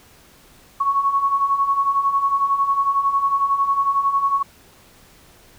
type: beating tone pair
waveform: sine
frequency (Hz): 1100 / 1111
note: C#6 / C#6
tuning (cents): -14 / +4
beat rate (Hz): 11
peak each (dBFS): -23 / -17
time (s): 0.8-4.43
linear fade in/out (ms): 10
effects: pink hiss -50 dBFS RMS until 5.58 s